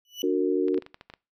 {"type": "tone with exponential growth", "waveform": "35% pulse", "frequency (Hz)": 2960, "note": "F#7", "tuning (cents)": 0, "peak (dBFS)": -27, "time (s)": [0.05, 0.22], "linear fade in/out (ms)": 1, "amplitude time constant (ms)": 36}
{"type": "chord", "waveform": "sine", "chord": "D augmented", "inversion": "none", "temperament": "just", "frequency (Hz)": [293.7, 367.1, 458.9], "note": ["D4", "F#4", "A#4"], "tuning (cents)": [0, -14, -27], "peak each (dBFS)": [-26, -24, -27], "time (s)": [0.23, 0.79], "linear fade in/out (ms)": 5}
{"type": "clicks", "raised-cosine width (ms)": 0.3, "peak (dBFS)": -27, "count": 9, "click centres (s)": [0.683, 0.744, 0.778, 0.823, 0.864, 0.944, 1.011, 1.1, 1.138]}
{"effects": ["noise-tail reverb RT60 0.3 s tail -23 dB re dry"]}